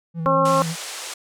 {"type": "tone with vibrato", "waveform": "triangle", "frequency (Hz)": 164.81, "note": "E3", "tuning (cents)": 0, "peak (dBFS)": -22, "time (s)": [0.14, 0.76], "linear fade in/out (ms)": 50, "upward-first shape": "square", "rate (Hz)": 8.7, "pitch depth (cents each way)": 28}
{"type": "harmonic tone", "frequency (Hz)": 269.8, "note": "C#4", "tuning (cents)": -47, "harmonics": [1, 2, 3, 4, 5], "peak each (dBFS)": [-27, -19, -28, -18, -26], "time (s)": [0.26, 0.62], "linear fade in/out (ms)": 0}
{"type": "band-pass noise", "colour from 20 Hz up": "white", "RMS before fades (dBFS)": -33, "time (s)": [0.45, 1.14], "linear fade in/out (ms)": 5, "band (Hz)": [420, 8900], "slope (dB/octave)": 24}
{"effects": []}